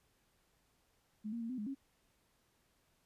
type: tone with pitch steps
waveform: sine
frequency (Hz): 212.9 / 233.6 / 229 / 255.5 / 209.5 / 272.4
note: G#3 / A#3 / A#3 / C4 / G#3 / C#4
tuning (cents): +43 / +4 / -31 / -41 / +15 / -30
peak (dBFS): -38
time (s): 1.24-1.75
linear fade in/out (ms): 20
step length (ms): 85
effects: pink hiss -75 dBFS RMS until 3.05 s + resampled to 32000 Hz